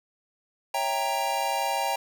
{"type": "chord", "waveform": "square", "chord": "C# diminished seventh", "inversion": "none", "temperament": "equal with one note detuned", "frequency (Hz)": [554.4, 659.3, 791.3, 932.3], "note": ["C#5", "E5", "G5", "Bb5"], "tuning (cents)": [0, 0, 16, 0], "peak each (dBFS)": [-35, -35, -29, -30], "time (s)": [0.74, 1.96], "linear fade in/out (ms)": 5, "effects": []}